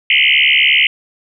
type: tone with frequency modulation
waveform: sine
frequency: 2557 Hz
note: D#7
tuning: 47 cents sharp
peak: -8 dBFS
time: 0.1-0.87 s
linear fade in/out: 2 ms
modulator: 71.5 Hz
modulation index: 7.2
effects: none